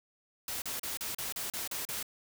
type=noise bursts; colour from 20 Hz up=white; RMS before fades=-37 dBFS; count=9; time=0.48-2.028 s; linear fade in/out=2 ms; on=140 ms; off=36 ms; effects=none